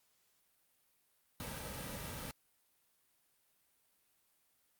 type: noise with comb filter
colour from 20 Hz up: pink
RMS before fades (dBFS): -44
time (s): 1.4-2.31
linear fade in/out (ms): 0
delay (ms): 2.8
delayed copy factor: -0.55
effects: white hiss -75 dBFS RMS until 4.79 s + Opus 48 kbps